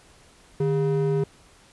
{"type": "ring-modulated tone", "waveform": "triangle", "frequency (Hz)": 278.1, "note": "C#4", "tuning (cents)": 6, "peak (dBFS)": -15, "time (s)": [0.6, 1.24], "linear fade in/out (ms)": 5, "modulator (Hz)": 126, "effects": ["pink hiss -54 dBFS RMS until 1.72 s", "resampled to 24000 Hz"]}